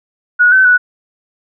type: tone with pitch steps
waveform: sine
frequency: 1458 / 1528 / 1476 Hz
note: F#6 / G6 / F#6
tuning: -26 / -45 / -5 cents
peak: -5 dBFS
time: 0.39-0.78 s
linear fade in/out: 20 ms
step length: 130 ms
effects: none